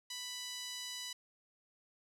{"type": "tone with band-pass filter", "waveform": "5% pulse", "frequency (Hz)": 990, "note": "B5", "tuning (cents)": 4, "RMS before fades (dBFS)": -44, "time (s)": [0.1, 1.13], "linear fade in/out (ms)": 5, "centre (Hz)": 3800, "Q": 1, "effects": []}